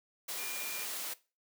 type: tone in noise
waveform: sine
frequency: 2404 Hz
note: D7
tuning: 40 cents sharp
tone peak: -43 dBFS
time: 0.38-0.84 s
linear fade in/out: 10 ms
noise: white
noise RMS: -39 dBFS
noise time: 0.28-1.14 s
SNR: -7 dB
effects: noise-tail reverb RT60 0.3 s tail -19 dB re dry + high-pass 300 Hz 12 dB/octave